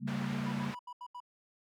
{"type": "chord", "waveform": "sine", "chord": "G diminished", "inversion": "second", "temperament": "equal with one note detuned", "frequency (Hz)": [138.59, 196, 228.9], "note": ["Db3", "G3", "Bb3"], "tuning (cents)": [0, 0, -31], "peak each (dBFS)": [-38, -37, -37], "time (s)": [0, 0.74], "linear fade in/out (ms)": 50}
{"type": "band-pass noise", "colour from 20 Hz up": "white", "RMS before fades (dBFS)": -44, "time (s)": [0.07, 0.75], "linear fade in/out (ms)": 10, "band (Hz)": [100, 2000], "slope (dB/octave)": 12}
{"type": "tone bursts", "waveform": "triangle", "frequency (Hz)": 981, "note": "B5", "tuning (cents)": -12, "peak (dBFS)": -40, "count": 6, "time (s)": [0.46, 1.203], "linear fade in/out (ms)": 5, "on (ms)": 58, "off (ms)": 79}
{"effects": []}